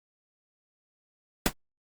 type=noise with exponential decay; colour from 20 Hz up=pink; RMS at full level=-18 dBFS; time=1.46-1.53 s; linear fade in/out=0 ms; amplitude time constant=15 ms; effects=Opus 48 kbps